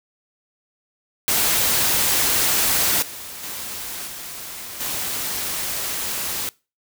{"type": "noise with level steps", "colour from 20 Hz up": "white", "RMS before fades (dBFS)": [-19, -35, -31, -34, -26], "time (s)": [1.28, 6.49], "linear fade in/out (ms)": 0, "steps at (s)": [3.02, 3.43, 4.07, 4.8], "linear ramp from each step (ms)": 5, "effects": ["noise-tail reverb RT60 0.3 s tail -23 dB re dry"]}